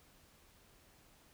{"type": "silence", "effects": ["pink hiss -65 dBFS RMS until 1.33 s"]}